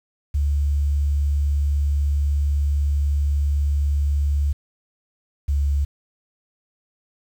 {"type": "tone pair in turn", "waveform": "sine", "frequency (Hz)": [71.9, 70.95], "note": ["D2", "C#2"], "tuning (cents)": [-36, 41], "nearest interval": "unison", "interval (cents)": 23, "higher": "first", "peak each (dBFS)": -17, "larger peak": "neither", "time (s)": [[0.34, 4.53], [5.48, 5.85]], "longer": "first", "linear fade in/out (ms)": 10, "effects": ["8-bit"]}